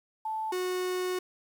sine / 45% pulse tone pair in turn, 876 / 366 Hz, A5 / F#4, -8 / -19 cents, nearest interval octave + minor third, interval 1511 cents, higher first, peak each -30 / -29 dBFS, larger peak second, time 0.25-0.52 / 0.52-1.19 s, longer second, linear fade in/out 5 ms, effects 10-bit

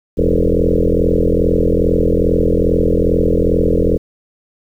sine tone with frequency modulation, 246.9 Hz, B3, in tune, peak -10 dBFS, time 0.17-3.98 s, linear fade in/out 20 ms, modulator 42.4 Hz, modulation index 6.2, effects 8-bit

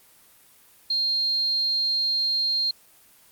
sine tone, 4200 Hz, C8, 6 cents sharp, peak -21 dBFS, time 0.9-2.71 s, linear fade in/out 5 ms, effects white hiss -55 dBFS RMS until 3.31 s + Opus 24 kbps

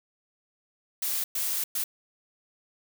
blue noise bursts at uneven times, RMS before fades -29 dBFS, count 3, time 1.02-1.24 / 1.35-1.64 / 1.75-1.84 s, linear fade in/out 5 ms, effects none

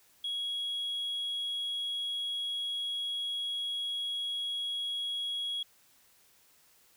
sine tone, 3320 Hz, G#7, 1 cent flat, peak -30 dBFS, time 0.24-5.63 s, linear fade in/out 5 ms, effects tanh soft clip ceiling -30 dBFS + white hiss -64 dBFS RMS until 6.96 s

